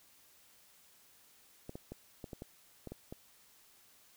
clicks, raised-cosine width 2 ms, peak -30 dBFS, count 9, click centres 1.694 / 1.755 / 1.92 / 2.242 / 2.332 / 2.421 / 2.873 / 2.92 / 3.125 s, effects white hiss -64 dBFS RMS until 4.16 s

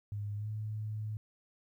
sine tone with pitch glide, 103.1 to 107.42 Hz, G#2 to A2, -12 to -41 cents, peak -35 dBFS, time 0.12-1.17 s, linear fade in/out 0 ms, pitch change +71 cents, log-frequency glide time 0.36-0.48 s, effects 12-bit

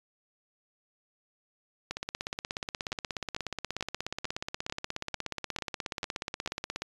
two click trains, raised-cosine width 0.2 ms, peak -16 / -16 dBFS, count 9 / 83, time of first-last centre 2.92-6.476 / 1.91-6.82 s, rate 2.25 / 16.7 Hz, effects resampled to 24000 Hz

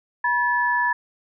sine tone pair together, 970.4 / 1729 Hz, B5 / A6, -31 / -31 cents, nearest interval minor seventh, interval 1000 cents, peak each -21 / -21 dBFS, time 0.24-0.93 s, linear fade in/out 5 ms, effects none

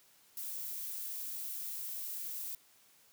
violet noise, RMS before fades -41 dBFS, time 0.37-2.55 s, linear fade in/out 2 ms, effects white hiss -65 dBFS RMS until 3.12 s + high-pass 80 Hz 12 dB/octave

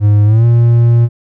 triangle tone with pitch glide, 103.83 to 117.9 Hz, G#2 to A#2, 0 to +20 cents, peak -3 dBFS, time 0-1.09 s, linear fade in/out 50 ms, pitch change +220 cents, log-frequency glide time 0.25-0.45 s, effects none

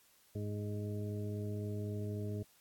harmonic tone, 103.9 Hz, G#2, 1 cent sharp, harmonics 1 / 2 / 3 / 4 / 6, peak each -38 / -44 / -48 / -45 / -52 dBFS, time 0.35-2.43 s, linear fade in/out 5 ms, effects white hiss -67 dBFS RMS until 2.6 s + AAC 64 kbps

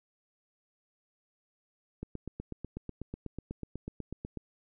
click train, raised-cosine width 3 ms, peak -25 dBFS, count 20, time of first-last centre 2.03-4.373 s, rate 8.11 Hz, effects none

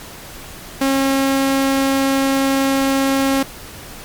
sawtooth tone, 271.1 Hz, C#4, 38 cents flat, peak -10 dBFS, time 0.81-3.43 s, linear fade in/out 5 ms, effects pink hiss -35 dBFS RMS until 4.04 s + MP3 96 kbps

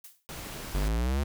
blue noise with exponential decay, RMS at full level -43 dBFS, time 0.04-0.27 s, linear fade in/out 5 ms, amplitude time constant 48 ms
pink noise, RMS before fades -40 dBFS, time 0.29-0.88 s, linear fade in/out 0 ms
square exponential sweep, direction up, 46.68 to 73.42 Hz, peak -26 dBFS, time 0.74-1.24 s, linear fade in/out 10 ms
effects none

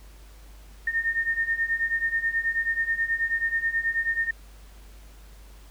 sine beating tone pair, 1821 / 1830.3 Hz, A#6 / A#6, -41 / -32 cents, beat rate 9.3 Hz, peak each -28 / -25 dBFS, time 0.87-4.31 s, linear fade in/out 5 ms, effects added 50 Hz sine -45 dBFS peak until 5.7 s + pink hiss -55 dBFS RMS until 5.7 s

